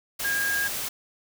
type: tone in noise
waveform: sine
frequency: 1626 Hz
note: G#6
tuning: 37 cents flat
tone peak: -24 dBFS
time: 0.24-0.68 s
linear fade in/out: 10 ms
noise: white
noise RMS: -31 dBFS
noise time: 0.19-0.89 s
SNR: +4 dB
effects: none